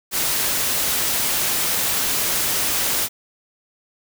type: noise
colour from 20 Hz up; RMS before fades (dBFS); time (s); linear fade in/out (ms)
white; -21; 0.11-3.09; 50
effects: none